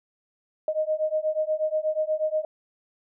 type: beating tone pair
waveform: sine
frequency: 617 / 625.3 Hz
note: D#5 / D#5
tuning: -15 / +8 cents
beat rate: 8.3 Hz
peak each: -26 dBFS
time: 0.68-2.45 s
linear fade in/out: 2 ms
effects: none